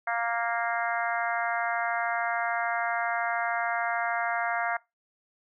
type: harmonic tone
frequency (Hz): 233.1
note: A#3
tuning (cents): 0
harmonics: 3 / 4 / 5 / 6 / 7 / 8 / 9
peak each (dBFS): -30 / -35 / -36 / -34 / -34 / -39 / -37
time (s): 0.07-4.77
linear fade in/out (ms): 5
effects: noise-tail reverb RT60 0.2 s tail -21 dB re dry